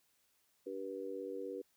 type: harmonic tone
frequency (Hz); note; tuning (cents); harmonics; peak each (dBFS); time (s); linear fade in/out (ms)
96.6; G2; -25; 3 / 4 / 5; -47 / -44 / -43; 0.66-1.62; 10
effects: white hiss -75 dBFS RMS until 1.76 s